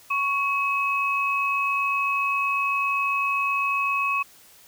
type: tone pair together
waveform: sine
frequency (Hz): 1108.7 / 2559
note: C#6 / D#7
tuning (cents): 0 / +48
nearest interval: octave + major second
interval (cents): 1448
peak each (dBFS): -24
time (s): 0.1-4.23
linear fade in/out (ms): 10
effects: white hiss -52 dBFS RMS until 4.67 s